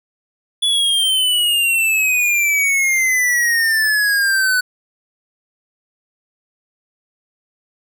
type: exponential sweep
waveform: square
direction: down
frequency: 3440 to 1486 Hz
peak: -14 dBFS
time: 0.62-4.61 s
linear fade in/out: 10 ms
effects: none